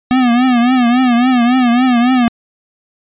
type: tone with vibrato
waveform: square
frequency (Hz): 246.9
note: B3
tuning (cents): 0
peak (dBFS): -9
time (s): 0.11-2.28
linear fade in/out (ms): 0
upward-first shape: triangle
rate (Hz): 3.6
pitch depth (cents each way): 110
effects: resampled to 8000 Hz